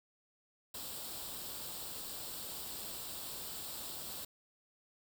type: noise with comb filter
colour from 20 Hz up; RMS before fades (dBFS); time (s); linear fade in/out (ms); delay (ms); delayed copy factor
white; -44; 0.74-4.25; 5; 0.24; +0.6
effects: none